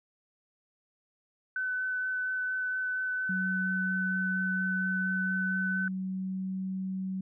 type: tone with vibrato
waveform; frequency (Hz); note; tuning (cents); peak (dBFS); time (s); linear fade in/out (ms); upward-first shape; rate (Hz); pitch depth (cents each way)
sine; 1510; F#6; +35; -29; 1.56-5.88; 2; sine; 4.3; 9
type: tone with pitch glide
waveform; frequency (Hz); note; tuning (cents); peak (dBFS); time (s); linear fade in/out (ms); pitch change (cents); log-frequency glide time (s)
sine; 186.4 to 189; F#3 to F#3; +13 to +37; -31; 3.29-7.21; 5; +24; 4.85-6.58
effects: none